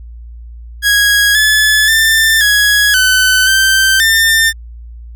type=tone with pitch steps; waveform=sawtooth; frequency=1654 / 1722 / 1784 / 1669 / 1513 / 1555 / 1799 Hz; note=G#6 / A6 / A6 / G#6 / F#6 / G6 / A6; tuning=-8 / -38 / +23 / +8 / +38 / -14 / +38 cents; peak=-4 dBFS; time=0.82-4.53 s; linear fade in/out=50 ms; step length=530 ms; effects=added 58 Hz sine -28 dBFS peak until 5.15 s